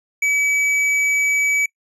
triangle tone with tanh clipping, 2286 Hz, D7, 47 cents flat, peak -17 dBFS, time 0.22-1.66 s, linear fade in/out 5 ms, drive 14 dB, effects noise-tail reverb RT60 0.1 s tail -24 dB re dry + resampled to 32000 Hz

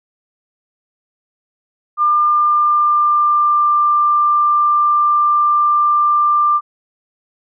sine tone with pitch glide, 1199 to 1188 Hz, D6 to D6, +36 to +20 cents, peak -10 dBFS, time 1.97-6.61 s, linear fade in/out 50 ms, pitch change -16 cents, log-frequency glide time 2.28-3.68 s, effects none

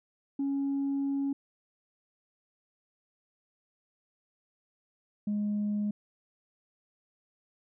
sine tone pair in turn, 277.2 / 207.7 Hz, C#4 / G#3, 0 / 0 cents, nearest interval perfect fourth, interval 500 cents, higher first, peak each -26 dBFS, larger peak neither, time 0.39-1.33 / 5.27-5.91 s, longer first, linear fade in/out 5 ms, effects tanh soft clip ceiling -25 dBFS

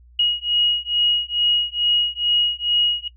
sine beating tone pair, 2890 / 2892.3 Hz, F#7 / F#7, -41 / -40 cents, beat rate 2.3 Hz, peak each -20 dBFS, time 0.19-3.08 s, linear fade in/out 5 ms, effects noise-tail reverb RT60 0.1 s tail -19 dB re dry + added 60 Hz sine -46 dBFS peak until 3.16 s

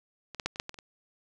clicks, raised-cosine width 0.2 ms, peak -25 / -17 / -12 / -28 / -11 / -20 / -29 / -28 dBFS, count 8, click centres 0.347 / 0.398 / 0.46 / 0.559 / 0.599 / 0.694 / 0.743 / 0.788 s, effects none

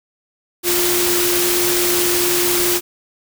sine tone in noise, 352.7 Hz, F4, 17 cents sharp, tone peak -19 dBFS, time 0.63-2.81 s, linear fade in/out 50 ms, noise white, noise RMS -18 dBFS, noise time 0.63-2.81 s, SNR -4 dB, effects none

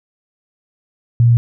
sine tone, 118.3 Hz, A#2, 26 cents sharp, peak -7 dBFS, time 1.2-1.37 s, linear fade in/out 0 ms, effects none

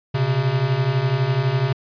square beating tone pair, 123.47 / 135.47 Hz, B2 / C#3, 0 / -39 cents, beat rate 12 Hz, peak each -23 / -20 dBFS, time 0.14-1.73 s, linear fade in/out 10 ms, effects resampled to 11025 Hz

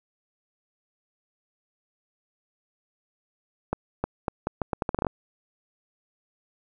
accelerating click train, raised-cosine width 1 ms, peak -11 dBFS, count 13, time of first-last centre 3.73-5.068 s, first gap 310 ms, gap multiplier 0.78, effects none

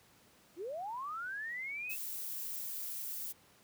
sine linear sweep, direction up, 308.5 to 2661 Hz, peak -38 dBFS, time 0.56-1.97 s, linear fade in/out 50 ms
violet noise, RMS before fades -41 dBFS, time 1.89-3.33 s, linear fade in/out 20 ms
effects pink hiss -64 dBFS RMS until 3.63 s + high-pass 100 Hz 12 dB/octave

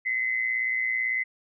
sine tone with amplitude modulation, 2044 Hz, C7, 41 cents flat, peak -21 dBFS, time 0.05-1.24 s, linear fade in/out 20 ms, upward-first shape sine, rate 118 Hz, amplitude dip 65%, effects none

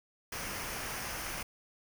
pink noise with comb filter, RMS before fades -39 dBFS, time 0.32-1.43 s, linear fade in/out 5 ms, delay 0.26 ms, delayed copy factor -0.5, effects none

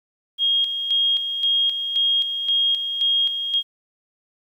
sine tone with tremolo, 3254 Hz, G#7, 36 cents flat, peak -16 dBFS, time 0.38-3.63 s, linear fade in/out 50 ms, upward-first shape square, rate 1.9 Hz, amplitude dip 55%, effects 9-bit

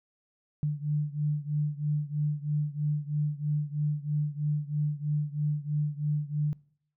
sine beating tone pair, 147.7 / 150.8 Hz, D3 / D3, +10 / +46 cents, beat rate 3.1 Hz, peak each -29 / -31 dBFS, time 0.63-6.53 s, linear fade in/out 0 ms, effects noise-tail reverb RT60 0.6 s tail -23 dB re dry

